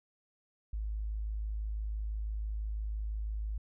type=tone; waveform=sine; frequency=53 Hz; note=G#1; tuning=36 cents sharp; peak=-33 dBFS; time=0.73-3.58 s; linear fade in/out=5 ms; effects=none